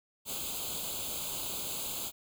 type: noise with comb filter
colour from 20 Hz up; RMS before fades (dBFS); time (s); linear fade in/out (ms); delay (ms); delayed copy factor
white; -37; 0.25-2.12; 50; 0.27; +1
effects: none